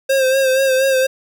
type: tone with vibrato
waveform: square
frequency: 530 Hz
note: C5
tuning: 22 cents sharp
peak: -13 dBFS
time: 0.09-1.07 s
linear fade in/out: 10 ms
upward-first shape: sine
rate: 4.2 Hz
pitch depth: 42 cents each way
effects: none